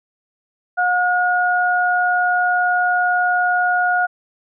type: tone pair together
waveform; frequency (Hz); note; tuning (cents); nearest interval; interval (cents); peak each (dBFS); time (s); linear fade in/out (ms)
sine; 720.5 / 1441; F#5 / F#6; -46 / -46; octave; 1200; -17; 0.77-4.07; 20
effects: none